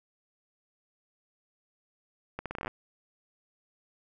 accelerating click train, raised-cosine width 0.5 ms, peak -20 dBFS, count 11, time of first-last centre 2.39-2.679 s, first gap 67 ms, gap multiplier 0.79, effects none

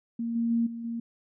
sine tone with level steps, 232.1 Hz, A#3, 7 cents flat, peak -28 / -24 / -22 / -34 / -30 dBFS, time 0.19-1 s, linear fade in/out 5 ms, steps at 0.35 / 0.5 / 0.66 / 0.84 s, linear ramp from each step 10 ms, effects none

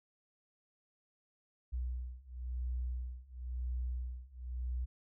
sine beating tone pair, 61.4 / 62.37 Hz, B1 / B1, -9 / +18 cents, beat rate 0.97 Hz, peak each -40 / -39 dBFS, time 1.72-4.86 s, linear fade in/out 20 ms, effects none

